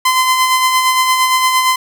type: tone with tremolo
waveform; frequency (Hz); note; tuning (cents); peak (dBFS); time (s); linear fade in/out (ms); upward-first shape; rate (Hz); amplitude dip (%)
sawtooth; 1029; C6; -29; -5; 0.05-1.76; 5; sine; 8.7; 40
effects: none